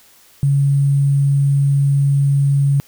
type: tone with sample-and-hold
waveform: sine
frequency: 140 Hz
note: C#3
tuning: 18 cents sharp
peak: -11 dBFS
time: 0.43-2.8 s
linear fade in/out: 0 ms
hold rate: 8820 Hz
effects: white hiss -49 dBFS RMS until 2.87 s